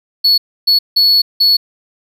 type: tone bursts at uneven times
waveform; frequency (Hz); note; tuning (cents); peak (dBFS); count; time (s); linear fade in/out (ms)
triangle; 4400; C#8; -14; -6; 4; 0.24-0.38 / 0.67-0.79 / 0.96-1.22 / 1.4-1.57; 10
effects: none